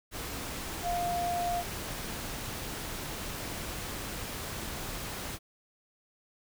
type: tone in noise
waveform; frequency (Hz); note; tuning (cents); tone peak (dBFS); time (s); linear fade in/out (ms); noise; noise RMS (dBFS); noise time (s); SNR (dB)
sine; 700; F5; +4; -29; 0.82-1.64; 50; pink; -38; 0.11-5.39; +6
effects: none